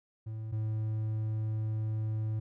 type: tone pair in turn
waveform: triangle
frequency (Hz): 110 / 108.99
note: A2 / A2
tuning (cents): 0 / -16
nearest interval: unison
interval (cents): 16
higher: first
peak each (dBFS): -34 / -28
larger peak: second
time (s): 0.26-0.52 / 0.52-2.4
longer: second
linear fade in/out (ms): 10
effects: none